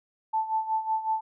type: tone with tremolo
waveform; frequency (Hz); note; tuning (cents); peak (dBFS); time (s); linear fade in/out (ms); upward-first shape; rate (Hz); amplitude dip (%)
sine; 880; A5; 0; -22; 0.33-1.21; 10; sine; 5.4; 75
effects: none